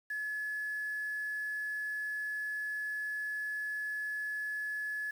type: tone with quantisation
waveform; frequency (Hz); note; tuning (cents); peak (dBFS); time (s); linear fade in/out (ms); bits
sine; 1707; G#6; +47; -34; 0.1-5.11; 5; 9
effects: none